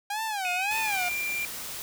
sawtooth tone with vibrato, 798 Hz, G5, 31 cents sharp, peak -25 dBFS, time 0.1-1.09 s, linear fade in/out 5 ms, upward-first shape sine, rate 1.8 Hz, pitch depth 190 cents each way
triangle tone with pitch glide, 2518 to 2377 Hz, D#7 to D7, +20 to +20 cents, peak -27 dBFS, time 0.45-1.45 s, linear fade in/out 0 ms, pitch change -100 cents, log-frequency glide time 0.78-0.91 s
white noise, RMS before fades -37 dBFS, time 0.71-1.82 s, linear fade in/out 0 ms
effects none

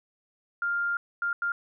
sine tone bursts at uneven times, 1400 Hz, F6, 4 cents sharp, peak -25 dBFS, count 3, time 0.62-0.97 / 1.22-1.33 / 1.42-1.52 s, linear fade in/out 2 ms, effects none

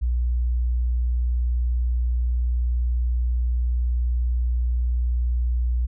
sine tone, 60.4 Hz, B1, 38 cents flat, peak -19 dBFS, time 0.01-5.87 s, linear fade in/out 20 ms, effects none

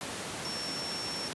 sine tone in noise, 5440 Hz, F8, 46 cents flat, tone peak -36 dBFS, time 0.45-1.28 s, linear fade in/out 0 ms, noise pink, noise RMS -37 dBFS, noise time 0.01-1.33 s, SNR -2 dB, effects high-pass 150 Hz 12 dB/octave + resampled to 24000 Hz

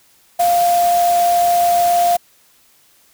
sine tone in noise, 698.5 Hz, F5, in tune, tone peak -11 dBFS, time 0.39-2.17 s, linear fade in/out 10 ms, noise white, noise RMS -26 dBFS, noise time 0.39-2.17 s, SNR +12 dB, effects white hiss -53 dBFS RMS until 3.13 s

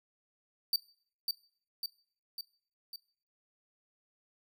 45% pulse tone with echo, 4625 Hz, D8, 27 cents flat, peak -25 dBFS, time 0.73-0.76 s, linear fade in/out 2 ms, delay 550 ms, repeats 4, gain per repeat -4 dB, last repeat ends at 2.96 s, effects noise-tail reverb RT60 0.5 s tail -20 dB re dry

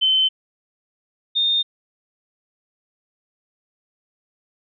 sine tone pair in turn, 3069 / 3650 Hz, G7 / A#7, -37 / -37 cents, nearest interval minor third, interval 300 cents, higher second, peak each -14 / -16 dBFS, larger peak first, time 0.01-0.29 / 1.35-1.63 s, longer neither, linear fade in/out 20 ms, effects none

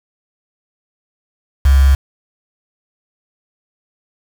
sine tone with quantisation, 67.9 Hz, C#2, 35 cents flat, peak -6 dBFS, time 1.65-1.95 s, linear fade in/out 5 ms, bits 4, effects none

